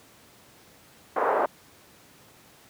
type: band-pass noise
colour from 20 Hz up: pink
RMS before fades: -24 dBFS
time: 1.16-1.46 s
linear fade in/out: 5 ms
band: 420 to 1300 Hz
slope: 24 dB/octave
effects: pink hiss -54 dBFS RMS until 2.69 s + high-pass 100 Hz 12 dB/octave